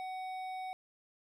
triangle tone with hard clipping, 750 Hz, F#5, 23 cents sharp, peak -40 dBFS, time 0-0.73 s, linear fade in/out 0 ms, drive 13 dB, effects none

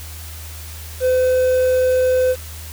triangle tone with quantisation, 510 Hz, C5, 44 cents flat, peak -11 dBFS, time 1-2.36 s, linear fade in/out 50 ms, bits 6, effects added 79 Hz sine -32 dBFS peak until 2.72 s + white hiss -37 dBFS RMS until 2.72 s

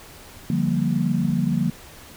sine chord, G minor seventh, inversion second, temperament equal, 146.83 / 174.61 / 196 / 233.1 Hz, D3 / F3 / G3 / Bb3, 0 / 0 / 0 / 0 cents, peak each -25 / -23 / -26 / -24 dBFS, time 0.5-1.7 s, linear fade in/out 2 ms, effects pink hiss -44 dBFS RMS until 2.16 s

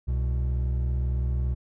triangle tone pair together, 65.3 / 123.27 Hz, C2 / B2, -3 / -3 cents, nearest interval major seventh, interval 1100 cents, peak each -22 / -29 dBFS, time 0.07-1.55 s, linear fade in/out 20 ms, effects none

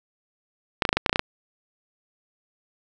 clicks, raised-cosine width 0.3 ms, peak -3 dBFS, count 10, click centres 0.822 / 0.852 / 0.891 / 0.929 / 0.97 / 1.062 / 1.095 / 1.129 / 1.159 / 1.194 s, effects none

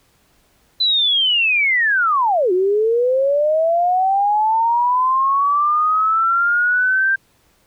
sine linear two-way sweep, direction down then up, 4039 to 355.1 to 1585 Hz, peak -13 dBFS, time 0.8-7.16 s, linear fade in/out 10 ms, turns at 2.52 s, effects pink hiss -58 dBFS RMS until 7.66 s

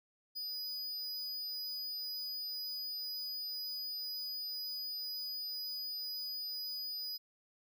square tone, 4951 Hz, D#8, 9 cents flat, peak -39 dBFS, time 0.35-7.18 s, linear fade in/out 20 ms, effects none

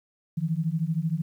sine beating tone pair, 155.56 / 168.56 Hz, D#3 / E3, 0 / +39 cents, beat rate 13 Hz, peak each -27 dBFS, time 0.37-1.22 s, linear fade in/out 10 ms, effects 10-bit

